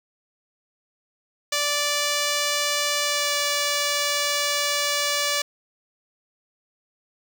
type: tone with pitch glide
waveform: 5% pulse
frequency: 584 to 579.6 Hz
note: D5 to D5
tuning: -10 to -23 cents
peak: -10 dBFS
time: 1.52-5.42 s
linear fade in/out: 5 ms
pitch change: -13 cents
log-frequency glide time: 3.03-3.35 s
effects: none